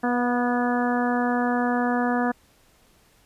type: harmonic tone with a mistuned harmonic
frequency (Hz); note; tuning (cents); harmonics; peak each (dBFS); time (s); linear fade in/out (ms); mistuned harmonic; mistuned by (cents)
244.4; B3; -18; 1 / 2 / 3 / 4 / 5 / 6 / 7; -23 / -29 / -27 / -32 / -33 / -34 / -32; 0.03-2.32; 10; 3; -15
effects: pink hiss -59 dBFS RMS until 3.25 s + resampled to 32000 Hz